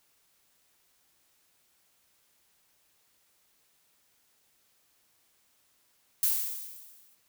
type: noise with exponential decay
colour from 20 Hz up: violet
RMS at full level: -24 dBFS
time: 6.23-7.15 s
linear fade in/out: 2 ms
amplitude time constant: 200 ms
effects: white hiss -69 dBFS RMS until 7.28 s